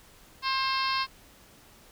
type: harmonic tone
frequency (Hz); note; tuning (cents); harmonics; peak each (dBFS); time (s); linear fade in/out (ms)
531; C5; +25; 2 / 3 / 4 / 5 / 6 / 7 / 8 / 9 / 10; -28 / -36 / -37 / -35 / -39 / -39 / -35 / -37 / -40; 0.42-1.07; 50
effects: pink hiss -55 dBFS RMS until 1.91 s